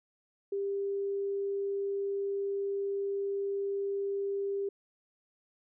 sine tone, 397.4 Hz, G4, 24 cents sharp, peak -30 dBFS, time 0.52-4.69 s, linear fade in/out 5 ms, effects none

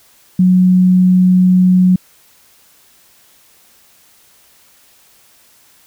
sine tone, 183.2 Hz, F#3, 17 cents flat, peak -6 dBFS, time 0.39-1.96 s, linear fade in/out 5 ms, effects white hiss -49 dBFS RMS until 5.86 s

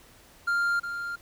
triangle tone with echo, 1396.9 Hz, F6, in tune, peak -21 dBFS, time 0.47-0.8 s, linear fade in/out 10 ms, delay 360 ms, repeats 1, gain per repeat -8 dB, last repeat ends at 1.16 s, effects pink hiss -55 dBFS RMS until 1.21 s

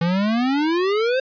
square exponential sweep, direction up, 164.81 to 535 Hz, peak -18 dBFS, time 0.01-1.2 s, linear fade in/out 5 ms, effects resampled to 11025 Hz + 9-bit

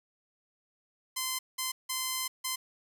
5% pulse tone bursts at uneven times, 1034 Hz, C6, 21 cents flat, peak -19 dBFS, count 4, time 1.16-1.39 / 1.58-1.72 / 1.89-2.28 / 2.44-2.56 s, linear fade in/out 10 ms, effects none

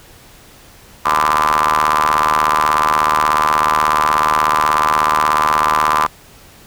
sawtooth ring-modulated tone, 76.5 Hz, D#2, 29 cents flat, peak -5 dBFS, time 1.05-6.07 s, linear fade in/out 10 ms, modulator 1100 Hz, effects pink hiss -43 dBFS RMS until 6.66 s

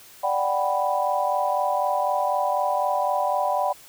sine chord, G major seventh, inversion second, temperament equal, 587.3 / 740 / 784 / 987.8 Hz, D5 / F#5 / G5 / B5, 0 / 0 / 0 / 0 cents, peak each -26 dBFS, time 0.23-3.73 s, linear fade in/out 10 ms, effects white hiss -48 dBFS RMS until 3.88 s

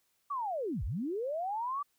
sine linear two-way sweep, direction down then up, 1174.7 to 40.43 to 1174.7 Hz, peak -32 dBFS, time 0.3-1.83 s, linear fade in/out 10 ms, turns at 0.84 s, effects white hiss -75 dBFS RMS until 1.98 s

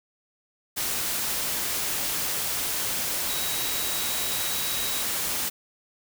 sine tone in noise, 3858 Hz, B7, 41 cents flat, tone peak -35 dBFS, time 3.28-5.03 s, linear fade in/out 20 ms, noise white, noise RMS -28 dBFS, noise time 0.76-5.5 s, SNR -10 dB, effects none

